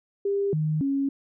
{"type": "tone with pitch steps", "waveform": "sine", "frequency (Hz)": [399.3, 154.5, 275.8], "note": ["G4", "D#3", "C#4"], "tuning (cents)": [32, -12, -9], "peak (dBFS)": -22, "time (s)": [0.25, 1.09], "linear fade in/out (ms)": 5, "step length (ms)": 280, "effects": []}